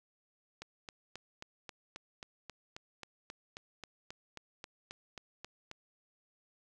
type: click train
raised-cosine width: 0.2 ms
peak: -27 dBFS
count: 20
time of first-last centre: 0.62-5.714 s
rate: 3.73 Hz
effects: none